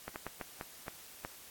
slowing click train, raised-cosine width 0.5 ms, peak -24 dBFS, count 7, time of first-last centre 0.08-1.249 s, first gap 79 ms, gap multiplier 1.36, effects white hiss -53 dBFS RMS until 1.5 s + AAC 64 kbps

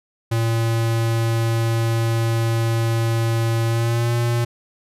square tone with pitch glide, 114.5 to 118.61 Hz, A#2 to A#2, -31 to +30 cents, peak -18 dBFS, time 0.31-4.45 s, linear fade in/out 10 ms, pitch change +61 cents, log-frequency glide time 3.67-4.14 s, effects resampled to 32000 Hz

